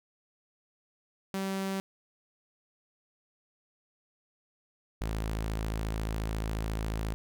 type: tone pair in turn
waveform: sawtooth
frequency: 193.1 / 54.19 Hz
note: G3 / A1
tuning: -26 / -26 cents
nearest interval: octave + minor seventh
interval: 2200 cents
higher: first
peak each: -27 dBFS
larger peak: neither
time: 1.34-1.8 / 5.01-7.14 s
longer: second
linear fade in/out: 0 ms
effects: none